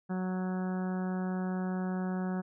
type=harmonic tone; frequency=184.9 Hz; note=F#3; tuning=1 cent flat; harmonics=1 / 2 / 3 / 4 / 5 / 6 / 7 / 8 / 9; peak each=-31 / -41 / -46 / -44 / -49 / -52 / -51 / -50 / -52 dBFS; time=0.09-2.42 s; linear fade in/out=20 ms; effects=none